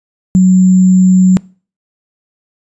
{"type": "tone with sample-and-hold", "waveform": "sine", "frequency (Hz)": 185, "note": "F#3", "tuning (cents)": 0, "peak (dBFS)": -3, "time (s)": [0.35, 1.37], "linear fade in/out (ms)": 0, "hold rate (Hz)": 7350, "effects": ["noise-tail reverb RT60 0.4 s tail -24 dB re dry", "resampled to 22050 Hz"]}